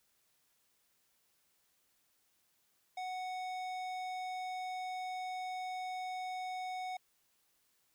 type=tone with tanh clipping; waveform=sine; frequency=740 Hz; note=F#5; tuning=in tune; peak=-40 dBFS; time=2.97-6.97 s; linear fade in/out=5 ms; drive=16 dB; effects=white hiss -75 dBFS RMS until 7.94 s